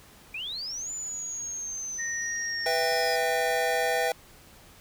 sine linear two-way sweep, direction up then down, 2349 to 7050 to 5010 Hz, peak -32 dBFS, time 0.34-3.16 s, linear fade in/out 5 ms, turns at 0.91 s
sine tone with pitch glide, 1856 to 1814.7 Hz, A#6 to A#6, -8 to -47 cents, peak -31 dBFS, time 1.98-4.09 s, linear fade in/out 20 ms, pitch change -39 cents, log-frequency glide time 2.13-3.47 s
square chord, E minor, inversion second, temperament just, 494.4 / 659.3 / 791.1 Hz, B4 / E5 / G5, +2 / 0 / +16 cents, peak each -30 dBFS, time 2.66-4.12 s, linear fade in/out 2 ms
effects pink hiss -53 dBFS RMS until 4.8 s

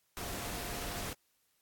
sine tone in noise, 704 Hz, F5, 14 cents sharp, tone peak -49 dBFS, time 0.21-1.05 s, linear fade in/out 0 ms, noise pink, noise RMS -40 dBFS, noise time 0.17-1.13 s, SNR -12 dB, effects white hiss -75 dBFS RMS until 1.61 s + AAC 64 kbps

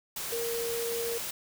sine tone in noise, 466.2 Hz, A#4, in tune, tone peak -31 dBFS, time 0.32-1.18 s, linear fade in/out 5 ms, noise white, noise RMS -36 dBFS, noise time 0.16-1.31 s, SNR +2 dB, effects none

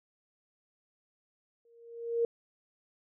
sine tone with exponential growth, 466.2 Hz, A#4, in tune, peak -23 dBFS, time 1.65-2.25 s, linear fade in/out 2 ms, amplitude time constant 130 ms, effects none

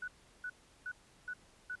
sine tone bursts, 1480 Hz, F#6, in tune, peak -38 dBFS, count 5, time 0.02-1.755 s, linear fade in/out 5 ms, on 59 ms, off 360 ms, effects pink hiss -64 dBFS RMS until 1.8 s + resampled to 24000 Hz

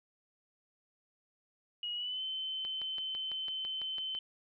sine tone with pitch glide, 2897 to 3069 Hz, F#7 to G7, -37 to -37 cents, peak -35 dBFS, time 1.83-4.19 s, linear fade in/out 2 ms, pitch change +100 cents, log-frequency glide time 1.94-2.22 s
click train, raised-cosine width 0.3 ms, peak -32 dBFS, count 10, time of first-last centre 2.65-4.15 s, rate 6 Hz
effects none

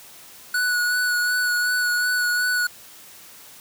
square tone with vibrato, 1471 Hz, F#6, 11 cents flat, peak -20 dBFS, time 0.54-2.67 s, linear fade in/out 5 ms, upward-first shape sine, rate 2.7 Hz, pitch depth 19 cents each way, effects white hiss -45 dBFS RMS until 3.6 s + high-pass 60 Hz 12 dB/octave

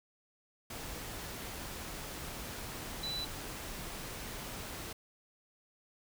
sine tone in noise, 3976 Hz, B7, 11 cents sharp, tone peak -36 dBFS, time 3.03-3.25 s, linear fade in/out 5 ms, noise pink, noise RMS -43 dBFS, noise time 0.7-4.93 s, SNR +4 dB, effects none

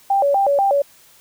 sine tone with vibrato, 668 Hz, E5, 23 cents sharp, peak -13 dBFS, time 0.1-0.82 s, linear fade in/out 5 ms, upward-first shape square, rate 4.1 Hz, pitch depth 290 cents each way, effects white hiss -50 dBFS RMS until 1.2 s

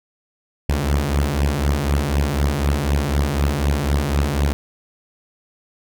sawtooth beating tone pair, 69.3 / 73.3 Hz, C#2 / D2, 0 / -3 cents, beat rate 4 Hz, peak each -16 dBFS, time 0.69-4.53 s, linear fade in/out 0 ms, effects none

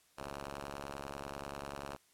5% pulse ring-modulated tone, 70.3 Hz, C#2, 25 cents sharp, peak -28 dBFS, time 0.17-1.97 s, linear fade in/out 20 ms, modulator 588 Hz, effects white hiss -69 dBFS RMS until 2.13 s + low-pass 12000 Hz 12 dB/octave

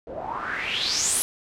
white noise with low-pass filter sweep, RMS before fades -27 dBFS, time 0.07-1.22 s, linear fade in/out 0 ms, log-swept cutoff 480 to 11000 Hz, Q 5.7, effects none

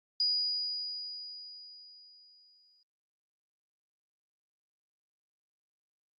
sine tone with exponential decay, 4906 Hz, D#8, 25 cents flat, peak -25 dBFS, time 0.2-2.83 s, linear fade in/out 2 ms, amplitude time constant 570 ms, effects Opus 32 kbps

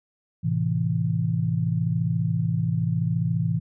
sine chord, A minor, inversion none, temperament equal, 110 / 130.81 / 164.81 Hz, A2 / C3 / E3, 0 / 0 / 0 cents, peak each -26 / -27 / -24 dBFS, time 0.43-3.6 s, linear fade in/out 20 ms, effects none

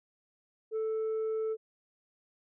sine tone, 440 Hz, A4, in tune, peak -27 dBFS, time 0.71-1.57 s, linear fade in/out 50 ms, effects tanh soft clip ceiling -29 dBFS

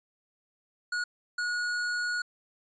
square tone bursts at uneven times, 1451 Hz, F#6, 34 cents flat, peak -29 dBFS, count 2, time 0.92-1.04 / 1.38-2.22 s, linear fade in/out 5 ms, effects resampled to 16000 Hz

